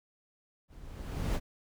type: noise with level ramp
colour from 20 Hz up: brown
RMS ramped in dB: -54 to -26 dBFS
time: 0.68-1.4 s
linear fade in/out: 50 ms
effects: none